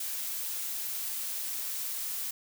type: noise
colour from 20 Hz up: blue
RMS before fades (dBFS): -35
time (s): 0-2.31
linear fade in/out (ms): 5
effects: none